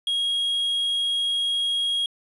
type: tone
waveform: triangle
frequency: 3283 Hz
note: G#7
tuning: 21 cents flat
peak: -20 dBFS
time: 0.07-2.06 s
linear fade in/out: 2 ms
effects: resampled to 24000 Hz + 9-bit